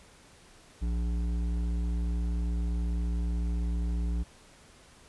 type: tone with hard clipping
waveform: triangle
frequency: 58.27 Hz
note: A#1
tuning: in tune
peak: -29 dBFS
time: 0.81-4.24 s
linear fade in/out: 20 ms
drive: 14 dB
effects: pink hiss -56 dBFS RMS until 5.08 s + resampled to 24000 Hz